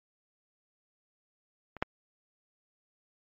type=clicks; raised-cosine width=0.5 ms; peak=-28 / -12 dBFS; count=2; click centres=1.767 / 1.825 s; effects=MP3 32 kbps